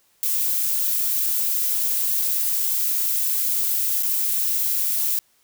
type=noise with dropouts; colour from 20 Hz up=violet; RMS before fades=-22 dBFS; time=0.23-5.19 s; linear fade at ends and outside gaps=0 ms; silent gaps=4.025-4.032 s; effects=white hiss -62 dBFS RMS until 5.43 s